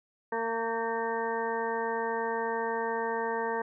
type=harmonic tone with a mistuned harmonic; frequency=228.5 Hz; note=A#3; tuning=34 cents flat; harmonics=1 / 2 / 3 / 4 / 5 / 7 / 8; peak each=-41 / -32 / -40 / -33 / -41 / -40 / -39 dBFS; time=0.32-3.62 s; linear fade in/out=5 ms; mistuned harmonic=7; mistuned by=-35 cents; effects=none